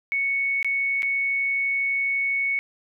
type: tone with dropouts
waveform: sine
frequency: 2217 Hz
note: C#7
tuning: in tune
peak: -21 dBFS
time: 0.12-2.59 s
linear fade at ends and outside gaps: 0 ms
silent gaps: 0.628-0.646 / 1.022-1.03 s
effects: none